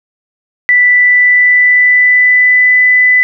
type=tone with pitch glide; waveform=sine; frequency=1975.5 to 1998.5 Hz; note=B6 to B6; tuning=0 to +20 cents; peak=-4 dBFS; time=0.69-3.23 s; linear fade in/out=0 ms; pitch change=+20 cents; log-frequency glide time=0.8-2.75 s; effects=none